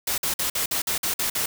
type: noise bursts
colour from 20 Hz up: white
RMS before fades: -25 dBFS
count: 9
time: 0.07-1.46 s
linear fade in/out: 5 ms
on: 110 ms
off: 50 ms
effects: none